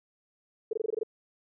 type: tone bursts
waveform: sine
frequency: 440 Hz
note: A4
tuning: in tune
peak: -26 dBFS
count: 8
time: 0.71-1.033 s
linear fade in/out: 5 ms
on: 22 ms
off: 21 ms
effects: none